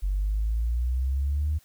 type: exponential sweep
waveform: sine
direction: up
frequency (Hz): 46.7 to 77.9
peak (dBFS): -22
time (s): 0.02-1.59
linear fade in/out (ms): 20
effects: tanh soft clip ceiling -18 dBFS + white hiss -60 dBFS RMS until 1.64 s